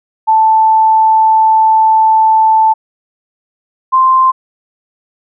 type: tone pair in turn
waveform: sine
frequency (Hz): 880 / 1044.6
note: A5 / C6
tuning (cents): 0 / -3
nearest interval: minor third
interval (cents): 297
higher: second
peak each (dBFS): -5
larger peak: neither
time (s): 0.27-2.74 / 3.92-4.32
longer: first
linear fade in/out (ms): 20
effects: none